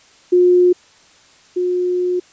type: tone pair in turn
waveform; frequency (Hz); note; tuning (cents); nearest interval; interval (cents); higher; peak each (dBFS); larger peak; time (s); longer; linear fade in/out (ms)
sine; 358.3 / 359.9; F4 / F#4; +44 / -48; unison; 8; second; -8 / -15; first; 0.32-0.73 / 1.56-2.2; second; 10
effects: white hiss -49 dBFS RMS until 2.32 s + resampled to 16000 Hz